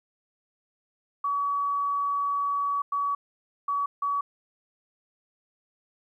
sine tone bursts at uneven times, 1135 Hz, C#6, 41 cents sharp, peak -24 dBFS, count 4, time 1.24-2.82 / 2.92-3.15 / 3.68-3.86 / 4.02-4.21 s, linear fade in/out 5 ms, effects 11-bit

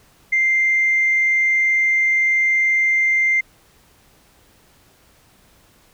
sine tone, 2093 Hz, C7, in tune, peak -13 dBFS, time 0.32-3.41 s, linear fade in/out 10 ms, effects tanh soft clip ceiling -9 dBFS + pink hiss -54 dBFS RMS until 5.93 s

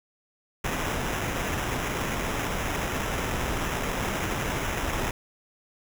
pink noise with sample-and-hold, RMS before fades -29 dBFS, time 0.64-5.11 s, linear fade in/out 5 ms, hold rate 4410 Hz, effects none

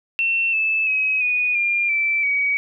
sine tone with pitch steps, 2700 / 2622 / 2546 / 2472 / 2400 / 2330 / 2263 Hz, E7 / E7 / D#7 / D#7 / D7 / D7 / C#7, +41 / -10 / +39 / -12 / +37 / -14 / +35 cents, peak -17 dBFS, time 0.19-2.57 s, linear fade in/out 0 ms, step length 340 ms, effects none

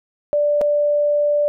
sine tone with dropouts, 587.3 Hz, D5, in tune, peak -14 dBFS, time 0.33-1.48 s, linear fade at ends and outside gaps 0 ms, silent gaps 0.611-0.615 s, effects none

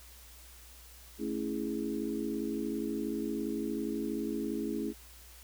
sine chord, A major seventh, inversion none, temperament equal, 220 / 277.2 / 329.6 / 415.3 Hz, A3 / C#4 / E4 / G#4, 0 / 0 / 0 / 0 cents, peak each -37 / -37 / -37 / -39 dBFS, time 1.18-4.94 s, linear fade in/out 50 ms, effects added 60 Hz sine -54 dBFS peak until 5.43 s + white hiss -55 dBFS RMS until 5.43 s

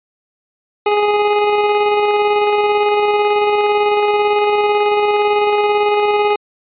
25% pulse tone with tremolo, 415.3 Hz, G#4, in tune, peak -7 dBFS, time 0.86-6.36 s, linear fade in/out 5 ms, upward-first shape square, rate 18 Hz, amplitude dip 25%, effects resampled to 8000 Hz

